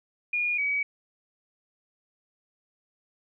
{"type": "tone pair in turn", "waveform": "sine", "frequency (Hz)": [2434, 2271], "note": ["D#7", "C#7"], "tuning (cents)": [-39, 41], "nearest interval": "minor second", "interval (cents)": 120, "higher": "first", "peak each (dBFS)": -24, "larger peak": "neither", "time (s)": [[0.33, 0.58], [0.58, 0.83]], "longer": "neither", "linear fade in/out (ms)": 5, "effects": []}